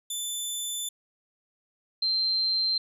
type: tone pair in turn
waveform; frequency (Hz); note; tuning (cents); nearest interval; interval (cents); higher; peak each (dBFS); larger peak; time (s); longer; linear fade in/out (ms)
15% pulse / sine; 3520 / 4138; A7 / C8; 0 / -20; minor third; 280; second; -23; neither; 0.1-0.89 / 2.02-2.78; first; 5
effects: resampled to 32000 Hz